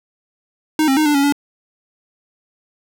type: tone with pitch steps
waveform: square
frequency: 310.5 / 268 / 308.5 / 294.8 / 279.3 / 285.9 Hz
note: D#4 / C4 / D#4 / D4 / C#4 / D4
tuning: -3 / +42 / -15 / +7 / +13 / -46 cents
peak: -13 dBFS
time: 0.79-1.324 s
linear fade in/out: 2 ms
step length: 89 ms
effects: none